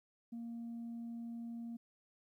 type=tone; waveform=sine; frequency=233.1 Hz; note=A#3; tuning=in tune; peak=-40 dBFS; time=0.32-1.77 s; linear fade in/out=10 ms; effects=tanh soft clip ceiling -40 dBFS + 13-bit